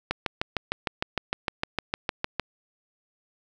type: click train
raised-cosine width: 0.3 ms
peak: -9 dBFS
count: 16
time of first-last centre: 0.11-2.397 s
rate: 6.56 Hz
effects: none